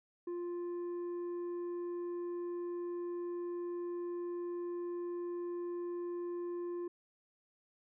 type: tone with tanh clipping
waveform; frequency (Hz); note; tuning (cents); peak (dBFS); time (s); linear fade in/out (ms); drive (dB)
sine; 349.4; F4; +1; -38; 0.27-6.88; 5; 5
effects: none